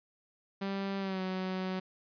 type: tone with pitch glide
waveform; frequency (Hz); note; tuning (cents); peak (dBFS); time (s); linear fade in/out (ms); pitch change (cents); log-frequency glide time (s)
sawtooth; 196 to 186.82; G3 to F#3; 0 to +17; -29; 0.61-1.8; 10; -83; 0.99-1.21
effects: resampled to 11025 Hz